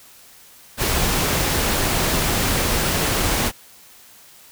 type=noise; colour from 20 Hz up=pink; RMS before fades=-20 dBFS; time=0.77-3.52 s; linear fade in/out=50 ms; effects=white hiss -47 dBFS RMS until 4.51 s